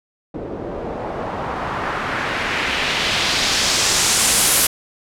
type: noise with low-pass filter sweep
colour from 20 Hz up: white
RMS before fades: -20 dBFS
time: 0.34-4.67 s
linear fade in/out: 5 ms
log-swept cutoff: 400 to 12000 Hz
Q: 1.3
effects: none